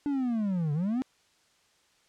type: linear two-way sweep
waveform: triangle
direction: down then up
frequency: 293.7 to 141.5 to 268.3 Hz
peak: -24 dBFS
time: 0.06-1.02 s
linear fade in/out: 0 ms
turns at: 0.73 s
effects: white hiss -66 dBFS RMS until 2.08 s + low-pass 7000 Hz 12 dB/octave